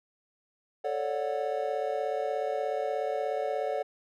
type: chord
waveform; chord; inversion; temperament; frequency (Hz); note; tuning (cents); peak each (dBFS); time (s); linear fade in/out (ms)
triangle; D major seventh; second; just; 440.5 / 550.6 / 587.3 / 734.2; A4 / C#5 / D5 / F#5; +2 / -12 / 0 / -14; -32; 0.84-3.83; 10
effects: none